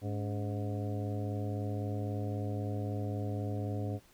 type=harmonic tone with a mistuned harmonic; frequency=103.83 Hz; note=G#2; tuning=in tune; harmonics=1 / 2 / 3 / 4 / 5 / 6 / 7; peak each=-34 / -43 / -41 / -45 / -45 / -48 / -48 dBFS; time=0.01-4 s; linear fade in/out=50 ms; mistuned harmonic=3; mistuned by=-140 cents; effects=pink hiss -63 dBFS RMS until 4.13 s

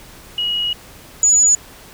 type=tone pair in turn; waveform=sine; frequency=2900 / 6897 Hz; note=F#7 / A8; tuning=-35 / -36 cents; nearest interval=octave + minor third; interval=1499 cents; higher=second; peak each=-17 / -9 dBFS; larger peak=second; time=0.38-0.73 / 1.23-1.55 s; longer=first; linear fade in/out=2 ms; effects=pink hiss -41 dBFS RMS until 1.93 s

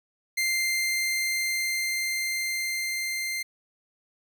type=tone with level ramp; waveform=sawtooth; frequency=2093 Hz; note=C7; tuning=in tune; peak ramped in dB=-20 to -25 dBFS; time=0.37-3.43 s; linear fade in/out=10 ms; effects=none

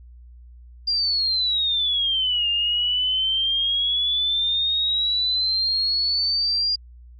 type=exponential two-way sweep; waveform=sine; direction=down then up; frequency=4829 to 2803 to 4829 Hz; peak=-19 dBFS; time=0.87-6.76 s; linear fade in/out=10 ms; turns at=2.49 s; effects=added 60 Hz sine -42 dBFS peak until 7.19 s

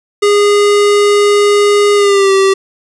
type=tone with pitch glide; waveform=square; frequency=410.2 to 387.8 Hz; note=G#4 to G4; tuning=-21 to -19 cents; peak=-7 dBFS; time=0.22-2.54 s; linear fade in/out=10 ms; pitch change=-98 cents; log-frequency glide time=1.95-2.32 s; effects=resampled to 22050 Hz + 7-bit

